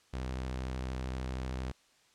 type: tone with vibrato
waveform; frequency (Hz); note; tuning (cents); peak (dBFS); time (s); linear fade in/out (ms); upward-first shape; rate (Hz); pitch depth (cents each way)
sawtooth; 64.1; C2; -35; -31; 0.13-1.72; 10; sine; 13; 32
effects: white hiss -66 dBFS RMS until 2.14 s + low-pass 7000 Hz 12 dB/octave